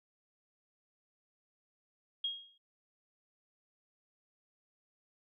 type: tone with exponential decay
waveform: sine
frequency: 3267 Hz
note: G#7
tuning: 29 cents flat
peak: -30 dBFS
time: 2.24-2.58 s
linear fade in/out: 5 ms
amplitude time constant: 73 ms
effects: none